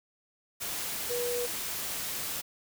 sine tone in noise, 484.5 Hz, B4, 33 cents flat, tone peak -30 dBFS, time 1.09-1.47 s, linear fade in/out 20 ms, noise white, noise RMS -35 dBFS, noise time 0.6-2.42 s, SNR +2 dB, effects none

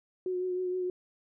sine tone with vibrato, 365.3 Hz, F#4, 22 cents flat, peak -29 dBFS, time 0.26-0.9 s, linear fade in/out 2 ms, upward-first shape triangle, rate 6.4 Hz, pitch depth 27 cents each way, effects none

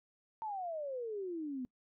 sine exponential sweep, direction down, 905 to 245.2 Hz, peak -37 dBFS, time 0.42-1.65 s, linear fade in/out 0 ms, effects noise-tail reverb RT60 0.1 s tail -25 dB re dry

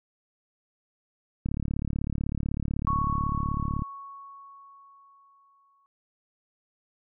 click train, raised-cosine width 5 ms, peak -17 dBFS, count 86, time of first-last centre 1.46-3.821 s, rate 36 Hz
sine tone with exponential decay, 1108.7 Hz, C#6, in tune, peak -24 dBFS, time 2.87-5.86 s, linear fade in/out 0 ms, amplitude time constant 650 ms
effects none

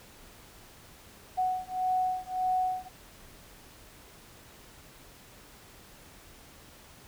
sine beating tone pair, 740 / 741.7 Hz, F#5 / F#5, 0 / +4 cents, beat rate 1.7 Hz, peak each -30 dBFS, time 1.37-2.89 s, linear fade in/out 20 ms, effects pink hiss -53 dBFS RMS until 7.07 s

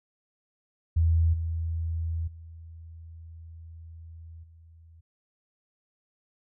sine tone with level steps, 82.2 Hz, E2, 4 cents flat, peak -19 / -27 / -42 / -50 dBFS, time 0.96-5.01 s, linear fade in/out 10 ms, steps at 1.33 / 2.27 / 4.43 s, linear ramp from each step 10 ms, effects none

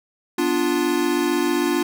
square chord, B diminished, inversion none, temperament equal, 246.9 / 293.7 / 349.2 Hz, B3 / D4 / F4, 0 / 0 / 0 cents, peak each -27 / -23 / -22 dBFS, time 0.38-1.83 s, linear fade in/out 5 ms, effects none

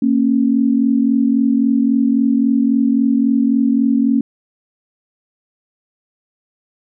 sine tone pair together, 230.6 / 274.3 Hz, A#3 / C#4, -19 / -18 cents, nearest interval minor third, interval 301 cents, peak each -14 dBFS, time 0.02-4.21 s, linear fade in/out 5 ms, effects none

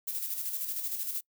violet noise with tremolo, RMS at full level -33 dBFS, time 0.07-1.21 s, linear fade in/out 10 ms, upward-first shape square, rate 13 Hz, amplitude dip 45%, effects noise-tail reverb RT60 0.1 s tail -25 dB re dry

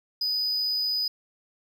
triangle tone, 4978 Hz, D#8, in tune, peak -23 dBFS, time 0.21-1.08 s, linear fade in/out 5 ms, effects none

